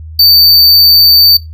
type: tone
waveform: square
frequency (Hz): 4581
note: D8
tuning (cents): -44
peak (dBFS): -3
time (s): 0.19-1.37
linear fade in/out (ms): 5
effects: noise-tail reverb RT60 0.2 s tail -17 dB re dry + added 79 Hz sine -24 dBFS peak until 1.53 s